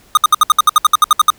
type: tone bursts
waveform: square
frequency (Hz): 1231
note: D#6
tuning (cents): -19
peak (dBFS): -5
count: 14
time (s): 0.15-1.303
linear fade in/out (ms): 2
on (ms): 22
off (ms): 65
effects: pink hiss -48 dBFS RMS until 1.38 s